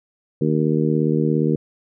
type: harmonic tone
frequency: 77.3 Hz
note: D#2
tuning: 11 cents flat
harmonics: 2 / 3 / 4 / 5 / 6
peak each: -20 / -22 / -23 / -24 / -25 dBFS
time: 0.41-1.56 s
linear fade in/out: 5 ms
effects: none